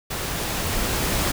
pink noise with level ramp, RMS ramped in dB -28 to -22 dBFS, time 0.1-1.32 s, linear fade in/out 10 ms, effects none

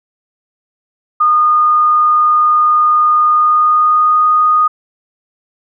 sine tone with pitch glide, 1224 to 1236.8 Hz, D#6 to D#6, -29 to -11 cents, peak -7 dBFS, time 1.2-4.68 s, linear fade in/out 10 ms, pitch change +18 cents, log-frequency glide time 3.27-4.23 s, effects none

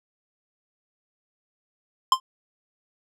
square tone with exponential decay, 1046.5 Hz, C6, in tune, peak -11 dBFS, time 2.12-2.2 s, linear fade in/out 2 ms, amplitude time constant 16 ms, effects low-pass 8000 Hz 12 dB/octave

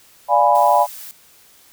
sine chord, D diminished seventh, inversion none, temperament equal, 587.3 / 698.5 / 830.6 / 987.8 Hz, D5 / F5 / Ab5 / Cb6, 0 / 0 / 0 / 0 cents, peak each -18 / -17 / -15 / -16 dBFS, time 0.28-0.87 s, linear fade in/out 50 ms
blue noise, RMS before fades -35 dBFS, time 0.55-1.11 s, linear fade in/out 0 ms
effects white hiss -50 dBFS RMS until 1.72 s

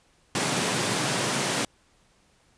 pink high-pass noise, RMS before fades -26 dBFS, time 0.35-1.65 s, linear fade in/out 2 ms, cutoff 120 Hz, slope 48 dB/octave, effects pink hiss -63 dBFS RMS until 2.57 s + resampled to 22050 Hz

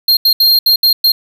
square tone bursts at uneven times, 4208 Hz, C8, 9 cents sharp, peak -7 dBFS, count 6, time 0.08-0.17 / 0.25-0.33 / 0.4-0.59 / 0.66-0.76 / 0.83-0.93 / 1.04-1.12 s, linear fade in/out 5 ms, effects 7-bit

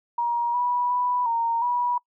sine tone with pitch steps, 948 / 977 / 986 / 925 / 973 Hz, A#5 / B5 / B5 / A#5 / B5, +29 / -19 / -3 / -14 / -26 cents, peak -21 dBFS, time 0.18-1.98 s, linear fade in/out 5 ms, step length 360 ms, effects noise-tail reverb RT60 0.1 s tail -25 dB re dry

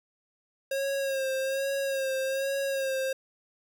square tone with vibrato, 540 Hz, C#5, 45 cents flat, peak -28 dBFS, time 0.71-3.13 s, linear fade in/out 5 ms, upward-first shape sine, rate 1.2 Hz, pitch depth 36 cents each way, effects none

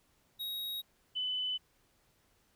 square / sine tone pair in turn, 3791 / 3009 Hz, A#7 / F#7, +28 / +28 cents, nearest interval major third, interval 400 cents, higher first, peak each -37 / -32 dBFS, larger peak second, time 0.39-0.82 / 1.15-1.58 s, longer neither, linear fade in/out 20 ms, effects pink hiss -71 dBFS RMS until 2.55 s

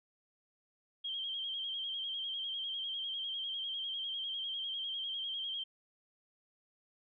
sine tone with vibrato, 3201 Hz, G7, 36 cents sharp, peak -36 dBFS, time 1.04-5.64 s, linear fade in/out 10 ms, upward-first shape square, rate 10 Hz, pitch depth 40 cents each way, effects none

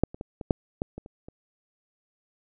clicks, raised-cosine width 2 ms, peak -6 / -26 / -21 / -22 / -7 / -14 / -24 / -30 / -29 dBFS, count 9, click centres 0.036 / 0.145 / 0.211 / 0.412 / 0.508 / 0.819 / 0.98 / 1.061 / 1.285 s, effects none

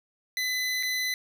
25% pulse tone with dropouts, 2011 Hz, B6, 31 cents sharp, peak -23 dBFS, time 0.37-1.14 s, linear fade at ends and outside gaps 1 ms, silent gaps 0.828-0.832 s, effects none

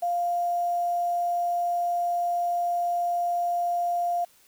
sine tone with quantisation, 698.5 Hz, F5, in tune, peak -23 dBFS, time 0.02-4.25 s, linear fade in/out 10 ms, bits 8, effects white hiss -59 dBFS RMS until 4.47 s

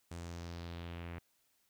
sawtooth tone with low-pass filter sweep, 85.4 Hz, F2, 38 cents flat, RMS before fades -45 dBFS, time 0.11-1.19 s, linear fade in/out 5 ms, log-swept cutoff 8700 to 2200 Hz, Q 2.1, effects white hiss -75 dBFS RMS until 1.69 s

